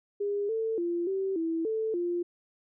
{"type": "tone with pitch steps", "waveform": "sine", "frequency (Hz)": [406.6, 446.5, 344.6, 385.6, 327.8, 441.1, 348.9], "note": ["G#4", "A4", "F4", "G4", "E4", "A4", "F4"], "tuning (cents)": [-37, 25, -23, -28, -10, 4, -2], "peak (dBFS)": -27, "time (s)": [0.2, 2.23], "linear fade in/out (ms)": 10, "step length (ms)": 290, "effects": []}